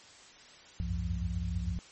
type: tone cluster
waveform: sine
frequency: 63.3 / 82.7 / 89.4 / 98.4 / 173.2 Hz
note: B1 / E2 / F2 / G2 / F3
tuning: +43 / +6 / +41 / +7 / -14 cents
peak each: -34 / -39 / -39 / -38 / -38 dBFS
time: 0.8-1.79 s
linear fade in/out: 0 ms
effects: white hiss -54 dBFS RMS until 1.91 s + MP3 32 kbps